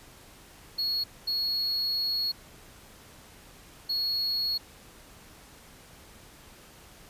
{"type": "tone bursts at uneven times", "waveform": "triangle", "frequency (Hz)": 4333, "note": "C#8", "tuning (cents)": -40, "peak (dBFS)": -25, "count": 3, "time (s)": [[0.78, 1.04], [1.27, 2.32], [3.89, 4.58]], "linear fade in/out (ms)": 10, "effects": ["pink hiss -52 dBFS RMS until 7.09 s", "resampled to 32000 Hz"]}